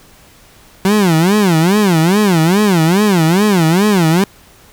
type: tone with vibrato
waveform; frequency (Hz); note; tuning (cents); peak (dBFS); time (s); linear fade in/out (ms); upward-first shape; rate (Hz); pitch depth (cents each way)
30% pulse; 183.7; F#3; -12; -6; 0.85-4.24; 2; sine; 2.4; 260
effects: pink hiss -44 dBFS RMS until 4.72 s